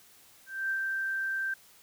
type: tone with ADSR envelope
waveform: sine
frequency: 1567 Hz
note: G6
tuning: 1 cent flat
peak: -27 dBFS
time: 0.46-1.54 s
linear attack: 240 ms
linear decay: 77 ms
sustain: -2 dB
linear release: 5 ms
effects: white hiss -58 dBFS RMS until 1.82 s